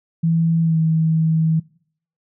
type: tone with pitch glide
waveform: sine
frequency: 164.8 to 160.48 Hz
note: E3 to E3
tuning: 0 to -46 cents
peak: -14 dBFS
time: 0.23-1.6 s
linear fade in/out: 10 ms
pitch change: -46 cents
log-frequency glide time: 0.62-0.78 s
effects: noise-tail reverb RT60 0.6 s tail -23 dB re dry